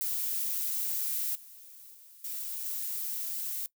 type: noise with level steps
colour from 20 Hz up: violet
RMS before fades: -32 / -51 / -54 / -37 / -35 dBFS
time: 0.01-3.66 s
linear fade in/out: 0 ms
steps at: 1.35 / 1.94 / 2.24 / 2.65 s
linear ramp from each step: 5 ms
effects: noise-tail reverb RT60 0.1 s tail -20 dB re dry